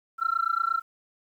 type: tone with amplitude modulation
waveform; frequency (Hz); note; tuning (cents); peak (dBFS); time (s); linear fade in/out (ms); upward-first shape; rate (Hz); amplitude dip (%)
sine; 1351; E6; +42; -18; 0.18-0.82; 50; sine; 28.5; 100
effects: tanh soft clip ceiling -17 dBFS + 10-bit